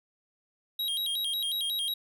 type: tone with vibrato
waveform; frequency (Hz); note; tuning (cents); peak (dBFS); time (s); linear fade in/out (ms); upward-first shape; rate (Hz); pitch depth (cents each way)
square; 3520; A7; 0; -29; 0.79-1.94; 5; square; 5.5; 150
effects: none